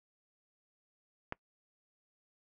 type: click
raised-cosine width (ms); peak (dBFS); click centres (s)
0.5; -21; 1.324
effects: noise-tail reverb RT60 0.1 s tail -24 dB re dry